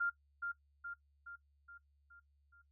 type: tone with echo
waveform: sine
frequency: 1396.9 Hz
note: F6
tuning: in tune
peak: -32 dBFS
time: 0-0.1 s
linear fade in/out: 10 ms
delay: 420 ms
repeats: 6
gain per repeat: -5 dB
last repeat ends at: 2.62 s
effects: noise-tail reverb RT60 0.1 s tail -19 dB re dry + added 71 Hz sine -70 dBFS peak until 2.71 s